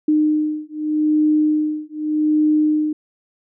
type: beating tone pair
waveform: sine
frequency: 304.8 / 305.63 Hz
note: D#4 / D#4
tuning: -36 / -31 cents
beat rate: 0.83 Hz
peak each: -18 dBFS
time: 0.08-2.93 s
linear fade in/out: 5 ms
effects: none